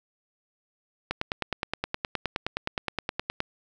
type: click train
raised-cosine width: 0.3 ms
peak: -11 dBFS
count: 23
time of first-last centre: 1.11-3.404 s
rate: 9.59 Hz
effects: none